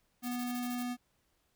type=tone; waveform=square; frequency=245.6 Hz; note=B3; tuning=9 cents flat; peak=-35 dBFS; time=0.22-0.97 s; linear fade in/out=50 ms
type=noise bursts; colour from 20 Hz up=blue; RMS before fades=-46 dBFS; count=8; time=0.23-0.833 s; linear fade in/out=10 ms; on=57 ms; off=21 ms
effects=pink hiss -75 dBFS RMS until 1.55 s